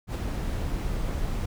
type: noise with ADSR envelope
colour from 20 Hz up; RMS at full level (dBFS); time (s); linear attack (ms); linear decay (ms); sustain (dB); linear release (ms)
brown; -26; 0.07-1.46; 74; 13; -3; 9
effects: none